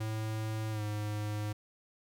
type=tone with pitch glide; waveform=square; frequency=109.4 to 105.25 Hz; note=A2 to G#2; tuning=-9 to +24 cents; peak=-34 dBFS; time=0-1.53 s; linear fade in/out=10 ms; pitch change=-67 cents; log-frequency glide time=0.71-0.82 s; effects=none